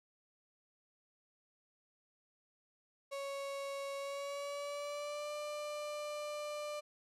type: tone with pitch glide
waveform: 35% pulse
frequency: 554.4 to 594.2 Hz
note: C#5 to D5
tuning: 0 to +20 cents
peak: -38 dBFS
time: 3.11-6.81 s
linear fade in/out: 20 ms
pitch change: +120 cents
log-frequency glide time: 3.97-5.33 s
effects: low-pass 10000 Hz 12 dB/octave